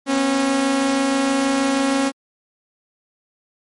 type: tone pair together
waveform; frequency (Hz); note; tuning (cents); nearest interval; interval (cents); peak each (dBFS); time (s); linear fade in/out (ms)
sawtooth; 246.9 / 273.2; B3 / C#4; 0 / -25; major second; 175; -21 / -13; 0.06-2.12; 50
effects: MP3 48 kbps